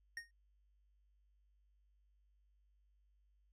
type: tone with exponential decay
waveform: square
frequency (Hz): 1854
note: A#6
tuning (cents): -10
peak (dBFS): -40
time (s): 0.17-0.31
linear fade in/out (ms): 2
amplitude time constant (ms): 29
effects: added 50 Hz sine -70 dBFS peak until 3.52 s + low-pass 9000 Hz 12 dB/octave